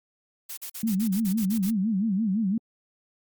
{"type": "noise bursts", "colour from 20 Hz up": "blue", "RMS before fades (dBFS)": -36, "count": 10, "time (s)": [0.49, 1.708], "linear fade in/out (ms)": 10, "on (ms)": 84, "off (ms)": 42}
{"type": "tone with vibrato", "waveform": "sine", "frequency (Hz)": 206.2, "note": "G#3", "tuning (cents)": -12, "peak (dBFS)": -22, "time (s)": [0.83, 2.58], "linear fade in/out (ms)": 5, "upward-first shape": "sine", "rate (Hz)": 5.9, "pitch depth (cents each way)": 190}
{"effects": ["Opus 48 kbps"]}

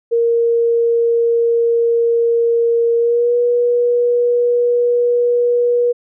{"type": "tone with pitch glide", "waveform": "sine", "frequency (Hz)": [466.2, 482.4], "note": ["A#4", "B4"], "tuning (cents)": [0, -41], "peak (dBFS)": -11, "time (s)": [0.11, 5.93], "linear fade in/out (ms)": 20, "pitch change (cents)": 59, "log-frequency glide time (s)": [2.97, 3.36], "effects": []}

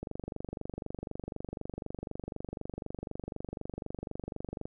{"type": "click train", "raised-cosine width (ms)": 2, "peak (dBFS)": -24, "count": 112, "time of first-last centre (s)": [0.03, 4.655], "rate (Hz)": 24, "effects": []}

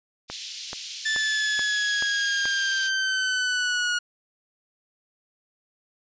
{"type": "band-pass noise", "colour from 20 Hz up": "white", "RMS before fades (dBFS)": -37, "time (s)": [0.28, 2.91], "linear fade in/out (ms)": 50, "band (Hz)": [2900, 5700], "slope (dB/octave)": 24}
{"type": "click train", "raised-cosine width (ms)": 0.5, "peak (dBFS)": -19, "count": 6, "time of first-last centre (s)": [0.3, 2.455], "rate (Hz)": 2.32}
{"type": "linear sweep", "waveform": "sawtooth", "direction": "down", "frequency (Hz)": [1760, 1442], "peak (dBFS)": -19, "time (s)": [1.05, 3.99], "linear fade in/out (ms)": 10}
{"effects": ["resampled to 16000 Hz"]}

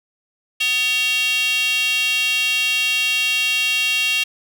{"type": "tone with high-pass filter", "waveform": "square", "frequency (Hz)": 250, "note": "B3", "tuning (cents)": 21, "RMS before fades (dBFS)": -19, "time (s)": [0.6, 4.24], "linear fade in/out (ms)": 10, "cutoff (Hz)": 2900, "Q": 9.3, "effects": []}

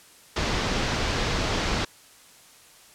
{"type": "low-pass noise", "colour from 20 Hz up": "pink", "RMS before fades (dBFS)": -26, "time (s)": [0.36, 1.85], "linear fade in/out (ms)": 5, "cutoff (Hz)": 5900, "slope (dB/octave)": 24, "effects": ["white hiss -52 dBFS RMS until 2.94 s", "low-pass 11000 Hz 12 dB/octave"]}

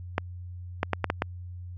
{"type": "clicks", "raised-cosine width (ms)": 0.5, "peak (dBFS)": -9, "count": 6, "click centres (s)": [0.181, 0.831, 0.933, 1.043, 1.101, 1.221], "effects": ["added 89 Hz sine -37 dBFS peak until 1.77 s"]}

